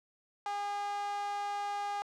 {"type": "tone with high-pass filter", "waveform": "sawtooth", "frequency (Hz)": 407.1, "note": "G#4", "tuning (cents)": -35, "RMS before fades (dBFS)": -36, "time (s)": [0.46, 2.02], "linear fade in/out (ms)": 0, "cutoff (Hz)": 890, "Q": 8.2, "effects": ["low-pass 7000 Hz 12 dB/octave"]}